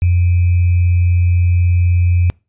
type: tone with sample-and-hold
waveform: sine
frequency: 88.1 Hz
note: F2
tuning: 16 cents sharp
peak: -9 dBFS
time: 0.02-2.3 s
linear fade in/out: 0 ms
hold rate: 2450 Hz
effects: noise-tail reverb RT60 0.3 s tail -26 dB re dry + resampled to 8000 Hz